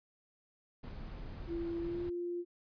brown noise, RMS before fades -45 dBFS, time 0.83-2.1 s, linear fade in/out 10 ms
sine tone with pitch glide, 338.3 to 349.2 Hz, E4 to F4, +45 to 0 cents, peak -35 dBFS, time 1.47-2.45 s, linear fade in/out 50 ms, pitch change +55 cents, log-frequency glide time 1.81-2.05 s
effects resampled to 11025 Hz

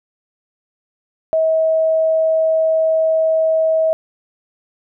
sine tone, 641 Hz, E5, 49 cents flat, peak -12 dBFS, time 1.33-3.93 s, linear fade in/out 0 ms, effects none

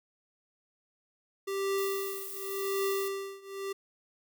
square tone with tremolo, 392 Hz, G4, in tune, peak -28 dBFS, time 1.47-3.73 s, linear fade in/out 10 ms, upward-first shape triangle, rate 0.9 Hz, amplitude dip 95%
violet noise, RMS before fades -41 dBFS, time 1.78-3.08 s, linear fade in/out 0 ms
effects none

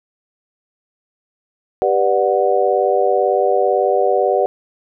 sine chord, G major seventh, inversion none, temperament just, 392 / 490 / 588 / 735 Hz, G4 / B4 / D5 / F#5, 0 / -14 / +2 / -12 cents, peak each -18 dBFS, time 1.82-4.46 s, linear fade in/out 0 ms, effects none

